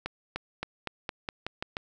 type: accelerating click train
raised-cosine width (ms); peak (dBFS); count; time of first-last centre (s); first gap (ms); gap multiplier
0.3; -16; 9; 0.06-1.769; 300; 0.9
effects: none